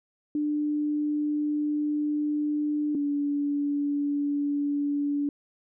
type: tone pair in turn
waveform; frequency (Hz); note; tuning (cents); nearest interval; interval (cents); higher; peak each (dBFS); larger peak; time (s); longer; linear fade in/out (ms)
sine; 297.5 / 287.7; D4 / D4; +22 / -36; minor second; 58; first; -24; neither; 0.35-2.95 / 2.95-5.29; first; 2
effects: none